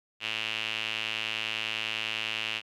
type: tone with band-pass filter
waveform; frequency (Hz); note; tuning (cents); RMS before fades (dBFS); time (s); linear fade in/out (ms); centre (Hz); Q
sawtooth; 110; A2; 0; -33; 0.2-2.62; 50; 2800; 5.3
effects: none